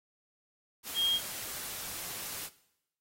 sine tone in noise, 3238 Hz, G#7, 45 cents flat, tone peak -26 dBFS, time 0.94-1.2 s, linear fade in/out 50 ms, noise white, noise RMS -40 dBFS, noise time 0.83-2.5 s, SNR +11 dB, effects noise-tail reverb RT60 0.8 s tail -18 dB re dry + AAC 48 kbps

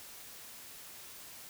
silence, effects white hiss -50 dBFS RMS until 1.49 s

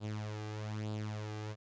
sawtooth tone with flanger, 106.7 Hz, G#2, 47 cents sharp, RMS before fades -40 dBFS, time 0-1.56 s, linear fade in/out 50 ms, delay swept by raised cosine 0.24 to 2.54 ms, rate 1.1 Hz, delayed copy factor +0.65, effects resampled to 16000 Hz

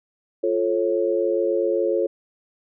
sine chord, F augmented, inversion none, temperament just, 349.2 / 436.5 / 545.7 Hz, F4 / A4 / C#5, 0 / -14 / -27 cents, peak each -23 dBFS, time 0.43-2.07 s, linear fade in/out 10 ms, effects none

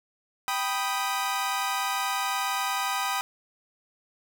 sawtooth chord, G augmented, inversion none, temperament equal, 784 / 987.8 / 1244.5 Hz, G5 / B5 / D#6, 0 / 0 / 0 cents, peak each -27 dBFS, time 0.48-3.21 s, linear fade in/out 0 ms, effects none

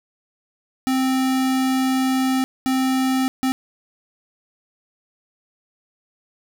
square tone bursts at uneven times, 261.6 Hz, C4, in tune, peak -18 dBFS, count 3, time 0.87-2.44 / 2.66-3.28 / 3.43-3.52 s, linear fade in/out 0 ms, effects none

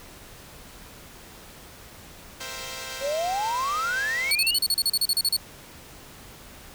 5% pulse chord, C dominant seventh, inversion third, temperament equal, 466.2 / 523.3 / 659.3 / 784 Hz, Bb4 / C5 / E5 / G5, 0 / 0 / 0 / 0 cents, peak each -30 / -25 / -29 / -31 dBFS, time 2.4-4.32 s, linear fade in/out 10 ms
sine exponential sweep, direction up, 530 to 3097 Hz, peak -24 dBFS, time 3-4.59 s, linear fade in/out 50 ms
sawtooth tone bursts, 4397 Hz, C#8, 15 cents flat, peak -17 dBFS, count 14, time 4.31-5.366 s, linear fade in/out 2 ms, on 42 ms, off 36 ms
effects pink hiss -46 dBFS RMS until 6.74 s

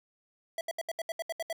square tone bursts, 659.3 Hz, E5, in tune, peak -32 dBFS, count 10, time 0.58-1.528 s, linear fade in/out 2 ms, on 30 ms, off 72 ms, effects none

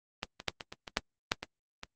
clicks, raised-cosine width 0.2 ms, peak -15 / -23 / -10 / -20 / -22 / -21 / -8 / -8 / -18 / -22 dBFS, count 10, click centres 0.231 / 0.401 / 0.483 / 0.608 / 0.725 / 0.878 / 0.971 / 1.319 / 1.43 / 1.834 s, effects Opus 24 kbps

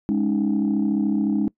sine chord, Ab suspended fourth, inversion none, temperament equal, 207.7 / 277.2 / 311.1 Hz, Ab3 / Db4 / Eb4, 0 / 0 / 0 cents, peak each -20 / -23 / -23 dBFS, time 0.09-1.48 s, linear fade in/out 0 ms, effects noise-tail reverb RT60 0.1 s tail -23 dB re dry + tanh soft clip ceiling -13 dBFS

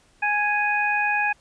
harmonic tone, 830.6 Hz, G#5, in tune, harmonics 1 / 2 / 3, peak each -24 / -24 / -24 dBFS, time 0.22-1.33 s, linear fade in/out 10 ms, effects pink hiss -59 dBFS RMS until 1.4 s + resampled to 22050 Hz

